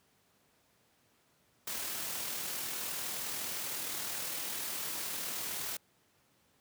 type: noise with amplitude modulation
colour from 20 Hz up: white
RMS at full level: -37 dBFS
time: 1.67-5.77 s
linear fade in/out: 5 ms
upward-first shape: sine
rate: 39.6 Hz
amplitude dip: 25%
effects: pink hiss -70 dBFS RMS until 6.6 s + high-pass 100 Hz 12 dB/octave